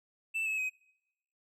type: tone with pitch steps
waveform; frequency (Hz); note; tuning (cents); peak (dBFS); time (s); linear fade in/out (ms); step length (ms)
triangle; 2653 / 2588 / 2524; E7 / E7 / D#7; +10 / -32 / +24; -29; 0.34-0.7; 20; 120
effects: noise-tail reverb RT60 0.9 s tail -26 dB re dry